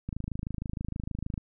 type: click train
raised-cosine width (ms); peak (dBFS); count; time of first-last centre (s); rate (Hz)
5; -21; 35; 0.09-1.378; 26.4
effects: none

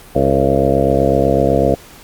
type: harmonic tone with a mistuned harmonic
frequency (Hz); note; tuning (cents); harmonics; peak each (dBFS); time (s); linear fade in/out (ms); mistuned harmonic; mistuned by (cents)
68; C#2; -33; 1 / 2 / 3 / 4 / 5 / 6 / 7 / 8 / 9 / 10; -22 / -20 / -22 / -20 / -21 / -22 / -18 / -17 / -22 / -19; 0.15-1.75; 5; 6; +50
effects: pink hiss -40 dBFS RMS until 2.03 s + Opus 48 kbps

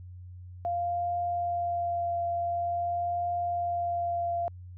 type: tone with vibrato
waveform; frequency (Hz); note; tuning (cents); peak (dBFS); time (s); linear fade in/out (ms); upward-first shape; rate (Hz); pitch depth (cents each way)
sine; 694; F5; -11; -27; 0.65-4.48; 0; triangle; 0.47; 14
effects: added 90 Hz sine -42 dBFS peak until 4.77 s

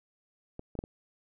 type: clicks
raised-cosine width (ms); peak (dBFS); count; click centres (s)
2; -26 / -29 / -19 / -29; 4; 0.594 / 0.753 / 0.79 / 0.839
effects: none

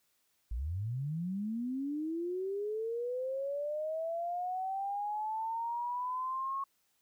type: linear sweep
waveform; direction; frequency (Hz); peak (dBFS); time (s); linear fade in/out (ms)
sine; up; 50.4 to 1098; -33; 0.51-6.64; 5
effects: white hiss -75 dBFS RMS until 7.01 s

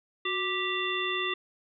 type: harmonic tone with a mistuned harmonic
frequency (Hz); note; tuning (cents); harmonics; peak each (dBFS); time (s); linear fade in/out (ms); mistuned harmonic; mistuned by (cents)
392; G4; 0; 1 / 3 / 5 / 7 / 9; -34 / -34 / -34 / -34 / -34; 0.25-1.34; 5; 1; -110
effects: none

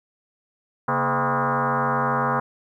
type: tone with frequency modulation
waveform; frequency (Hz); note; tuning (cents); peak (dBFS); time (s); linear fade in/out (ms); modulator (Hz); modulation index
sine; 136.7; C#3; -24; -19; 0.88-2.4; 5; 186; 7.1
effects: 10-bit

